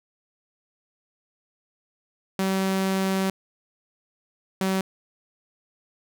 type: tone pair in turn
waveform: sawtooth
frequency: 191.4 / 190.36 Hz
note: G3 / F#3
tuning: -41 / +49 cents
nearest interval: unison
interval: 10 cents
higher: first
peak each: -18 dBFS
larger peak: neither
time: 2.39-3.3 / 4.61-4.81 s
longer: first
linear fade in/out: 2 ms
effects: none